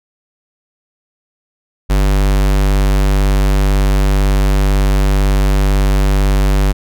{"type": "tone", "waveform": "square", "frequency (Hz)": 49, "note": "G1", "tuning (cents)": 0, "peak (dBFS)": -10, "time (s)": [1.89, 6.73], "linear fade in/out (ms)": 20, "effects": []}